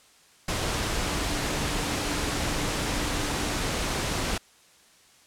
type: tone in noise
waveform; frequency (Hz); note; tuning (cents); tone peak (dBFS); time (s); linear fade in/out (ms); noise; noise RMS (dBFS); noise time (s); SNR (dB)
sine; 293.7; D4; 0; -37; 1.05-3.6; 5; pink; -28; 0.48-4.38; -12
effects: white hiss -57 dBFS RMS until 5.26 s + low-pass 9000 Hz 12 dB/octave